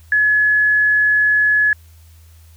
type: tone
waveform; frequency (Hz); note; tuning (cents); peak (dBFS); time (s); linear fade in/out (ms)
sine; 1700; G#6; +40; -11; 0.12-1.73; 2
effects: added 81 Hz sine -42 dBFS peak until 2.56 s + white hiss -54 dBFS RMS until 2.56 s